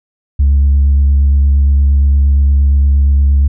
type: tone with vibrato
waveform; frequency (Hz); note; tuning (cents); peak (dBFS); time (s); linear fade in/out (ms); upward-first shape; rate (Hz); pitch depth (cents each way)
sine; 69.9; C#2; +15; -4; 0.39-3.48; 10; square; 8.6; 14
effects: tanh soft clip ceiling -4 dBFS